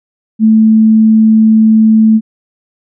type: tone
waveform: sine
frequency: 219.7 Hz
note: A3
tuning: 2 cents flat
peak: -3 dBFS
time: 0.39-2.21 s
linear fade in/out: 50 ms
effects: none